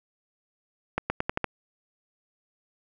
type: accelerating click train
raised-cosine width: 0.5 ms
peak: -10 dBFS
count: 6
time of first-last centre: 0.98-1.443 s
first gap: 120 ms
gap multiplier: 0.87
effects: none